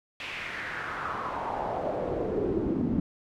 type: noise with band-pass filter sweep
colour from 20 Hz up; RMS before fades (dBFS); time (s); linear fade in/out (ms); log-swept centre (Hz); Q
brown; -31; 0.2-3; 2; 2700 to 240; 3.2
effects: none